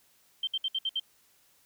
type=tone bursts; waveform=sine; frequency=3136 Hz; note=G7; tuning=in tune; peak=-27 dBFS; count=6; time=0.43-0.998 s; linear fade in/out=5 ms; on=43 ms; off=62 ms; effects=white hiss -65 dBFS RMS until 1.65 s